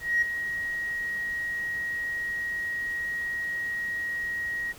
sine tone with ADSR envelope, 1892 Hz, A#6, 25 cents sharp, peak -18 dBFS, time 0-4.73 s, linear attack 220 ms, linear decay 9 ms, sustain -10 dB, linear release 21 ms, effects tanh soft clip ceiling -15 dBFS + pink hiss -48 dBFS RMS until 4.78 s

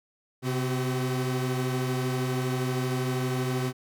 45% pulse tone cluster, 130.4 / 254 / 378.5 Hz, C3 / B3 / F#4, -5 / +49 / +39 cents, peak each -28 / -33 / -33 dBFS, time 0.42-3.73 s, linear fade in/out 50 ms, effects none

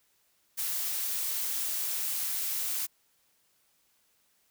blue noise, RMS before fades -32 dBFS, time 0.57-2.87 s, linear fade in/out 20 ms, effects white hiss -70 dBFS RMS until 4.5 s

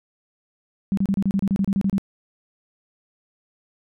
sine tone bursts, 196 Hz, G3, in tune, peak -17 dBFS, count 13, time 0.92-1.981 s, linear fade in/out 0 ms, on 53 ms, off 31 ms, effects none

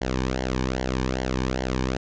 sawtooth tone with flanger, 64.2 Hz, C2, 32 cents flat, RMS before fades -26 dBFS, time 0.01-1.97 s, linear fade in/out 5 ms, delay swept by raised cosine 0.79 to 1.52 ms, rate 2.5 Hz, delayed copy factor -0.75, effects resampled to 16000 Hz

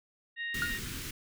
harmonic tone, 932.3 Hz, A#5, in tune, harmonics 2 / 3 / 4, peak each -34 / -44 / -46 dBFS, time 0.36-0.8 s, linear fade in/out 50 ms
pink band-stop noise, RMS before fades -39 dBFS, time 0.54-1.11 s, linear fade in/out 5 ms, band 370 to 1400 Hz, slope 24 dB/octave
triangle tone with exponential decay, 1432 Hz, F6, 43 cents sharp, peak -24 dBFS, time 0.62-0.76 s, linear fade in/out 1 ms, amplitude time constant 29 ms
effects none

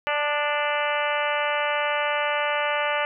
harmonic tone with a mistuned harmonic, 293.7 Hz, D4, in tune, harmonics 2 / 3 / 4 / 5 / 6 / 7 / 8 / 9 / 10, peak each -27 / -29 / -30 / -31 / -32 / -32 / -33 / -34 / -34 dBFS, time 0.07-3.05 s, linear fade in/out 0 ms, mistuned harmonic 4, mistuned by +20 cents, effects none

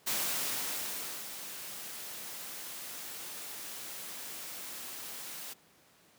white noise with ADSR envelope, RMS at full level -32 dBFS, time 0.06-5.54 s, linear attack 17 ms, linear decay 1200 ms, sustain -11 dB, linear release 17 ms, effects pink hiss -63 dBFS RMS until 6.18 s + high-pass 150 Hz 12 dB/octave

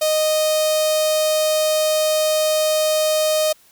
sawtooth tone with notch filter, 620 Hz, D#5, 6 cents flat, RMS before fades -18 dBFS, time 0.01-3.53 s, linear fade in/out 10 ms, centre 1600 Hz, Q 0.57, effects white hiss -53 dBFS RMS until 3.71 s

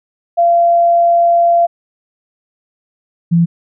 sine tone pair in turn, 686 / 169.19 Hz, F5 / E3, -31 / +45 cents, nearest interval 2 octaves, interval 2424 cents, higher first, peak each -7 dBFS, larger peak neither, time 0.37-1.67 / 3.31-3.46 s, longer first, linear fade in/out 20 ms, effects none

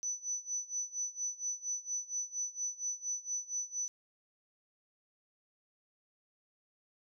sine tone with tremolo, 5980 Hz, F#8, 17 cents sharp, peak -32 dBFS, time 0.03-3.88 s, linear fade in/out 0 ms, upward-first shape sine, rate 4.3 Hz, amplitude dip 90%, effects none

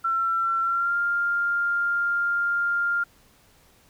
sine tone with pitch glide, 1351 to 1399.5 Hz, E6 to F6, +42 to +3 cents, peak -21 dBFS, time 0.04-3.04 s, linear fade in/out 10 ms, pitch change +61 cents, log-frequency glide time 0.6-0.97 s, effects pink hiss -58 dBFS RMS until 3.89 s

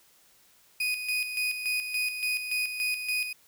35% pulse tone with tremolo, 2489 Hz, D#7, in tune, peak -24 dBFS, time 0.8-3.33 s, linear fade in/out 5 ms, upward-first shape square, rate 3.5 Hz, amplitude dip 55%, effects white hiss -61 dBFS RMS until 3.47 s

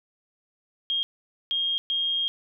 sine tone bursts at uneven times, 3236 Hz, G#7, 46 cents flat, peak -23 dBFS, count 3, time 0.9-1.03 / 1.51-1.78 / 1.9-2.28 s, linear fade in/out 0 ms, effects none

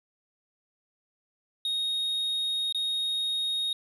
triangle tone with dropouts, 3733 Hz, A#7, 2 cents sharp, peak -25 dBFS, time 1.65-3.73 s, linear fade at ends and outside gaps 2 ms, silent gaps 2.725-2.746 s, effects resampled to 32000 Hz

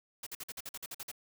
white noise bursts, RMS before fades -42 dBFS, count 11, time 0.23-1.116 s, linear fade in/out 5 ms, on 36 ms, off 49 ms, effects none

